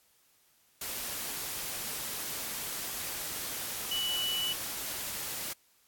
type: tone in noise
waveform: sine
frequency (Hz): 2960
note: F#7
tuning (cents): 0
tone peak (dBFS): -30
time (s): 3.91-4.53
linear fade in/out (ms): 5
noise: white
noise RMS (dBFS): -37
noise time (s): 0.81-5.53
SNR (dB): +4
effects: white hiss -67 dBFS RMS until 5.87 s + AAC 64 kbps